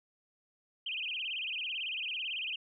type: tone with vibrato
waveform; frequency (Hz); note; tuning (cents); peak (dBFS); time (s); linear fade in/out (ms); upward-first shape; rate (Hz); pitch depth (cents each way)
sine; 2794; F7; 0; -34; 0.86-2.56; 5; sine; 18; 230
effects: none